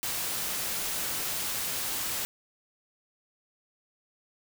white noise, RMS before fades -32 dBFS, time 0.03-2.25 s, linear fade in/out 0 ms, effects none

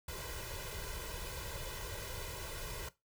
pink noise with comb filter, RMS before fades -43 dBFS, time 0.08-2.89 s, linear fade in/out 5 ms, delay 2 ms, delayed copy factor +0.85, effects noise-tail reverb RT60 0.2 s tail -17 dB re dry

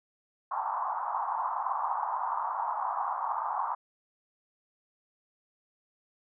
white band-pass noise, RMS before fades -32 dBFS, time 0.51-3.75 s, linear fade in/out 5 ms, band 800 to 1100 Hz, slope 48 dB/octave, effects none

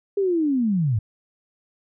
sine linear sweep, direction down, 408.3 to 98 Hz, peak -18 dBFS, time 0.17-0.99 s, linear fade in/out 5 ms, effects none

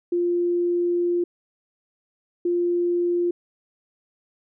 sine tone pair in turn, 349.2 / 349.2 Hz, F4 / F4, 0 / 0 cents, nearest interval unison, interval 0 cents, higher neither, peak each -19 dBFS, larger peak neither, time 0.12-1.24 / 2.45-3.31 s, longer first, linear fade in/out 5 ms, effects none

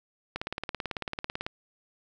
click train, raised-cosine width 0.3 ms, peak -16 dBFS, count 21, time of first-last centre 0.36-1.465 s, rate 18.1 Hz, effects none

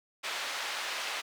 white band-pass noise, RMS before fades -36 dBFS, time 0.23-1.22 s, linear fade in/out 20 ms, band 670 to 3500 Hz, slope 12 dB/octave, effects none

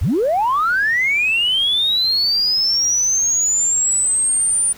sine linear sweep, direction up, 49 to 9397 Hz, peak -13 dBFS, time 0.01-4.73 s, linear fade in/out 10 ms, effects tanh soft clip ceiling -10 dBFS + pink hiss -42 dBFS RMS until 4.77 s

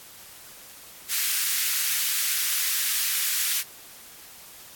white high-pass noise, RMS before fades -25 dBFS, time 1.08-3.64 s, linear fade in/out 50 ms, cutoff 1500 Hz, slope 24 dB/octave, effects white hiss -46 dBFS RMS until 4.75 s + AAC 64 kbps

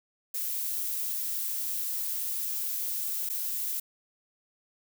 violet noise with dropouts, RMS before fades -32 dBFS, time 0.34-3.8 s, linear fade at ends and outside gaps 5 ms, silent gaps 3.291-3.298 s, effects none

